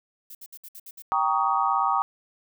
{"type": "noise bursts", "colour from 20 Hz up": "violet", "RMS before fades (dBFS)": -42, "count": 7, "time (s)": [0.3, 1.022], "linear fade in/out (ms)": 5, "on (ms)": 50, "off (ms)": 62}
{"type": "chord", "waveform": "sine", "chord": "Eb dominant seventh", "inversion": "first", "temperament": "equal with one note detuned", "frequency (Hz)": [784, 932.3, 1127.5, 1244.5], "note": ["G5", "Bb5", "Db6", "Eb6"], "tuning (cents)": [0, 0, 29, 0], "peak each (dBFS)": -26, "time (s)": [1.12, 2.02], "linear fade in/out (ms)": 0}
{"effects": []}